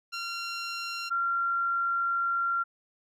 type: tone pair in turn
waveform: 15% pulse / sine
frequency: 1377 / 1377 Hz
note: F6 / F6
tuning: -25 / -25 cents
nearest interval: unison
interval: 0 cents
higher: neither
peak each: -26 / -25 dBFS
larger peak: second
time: 0.12-1.1 / 1.1-2.64 s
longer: second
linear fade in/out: 20 ms
effects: low-pass 8000 Hz 12 dB/octave